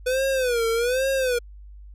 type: tone with vibrato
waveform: square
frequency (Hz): 495.1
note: B4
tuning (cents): +4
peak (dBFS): -21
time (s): 0.06-1.39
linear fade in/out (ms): 10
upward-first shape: sine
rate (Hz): 1.2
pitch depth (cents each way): 150
effects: added 50 Hz sine -40 dBFS peak until 1.94 s + resampled to 32000 Hz